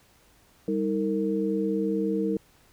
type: tone cluster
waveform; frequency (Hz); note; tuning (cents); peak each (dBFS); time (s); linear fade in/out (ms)
sine; 197.1 / 315.6 / 457.4; G3 / D#4 / A#4; +10 / +25 / -33; -28; 0.68-2.37; 2
effects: pink hiss -60 dBFS RMS until 2.72 s